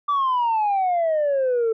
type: exponential sweep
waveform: sine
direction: down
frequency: 1174.7 to 440 Hz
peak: -16 dBFS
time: 0.08-1.73 s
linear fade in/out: 10 ms
effects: tanh soft clip ceiling -16 dBFS